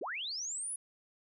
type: linear sweep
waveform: sine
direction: up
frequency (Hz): 261.6 to 10548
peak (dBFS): -36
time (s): 0.01-0.76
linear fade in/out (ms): 5
effects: none